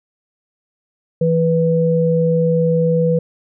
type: tone pair together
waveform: sine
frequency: 164.81 / 492.6 Hz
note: E3 / B4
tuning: 0 / -5 cents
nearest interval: octave + perfect fifth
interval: 1895 cents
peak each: -15 dBFS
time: 1.21-3.19 s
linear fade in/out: 5 ms
effects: none